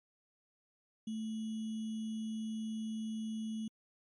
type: tone with sample-and-hold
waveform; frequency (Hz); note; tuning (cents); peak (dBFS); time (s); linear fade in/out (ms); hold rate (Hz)
sine; 219.6; A3; -3; -36; 1.07-3.68; 5; 3150
effects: MP3 48 kbps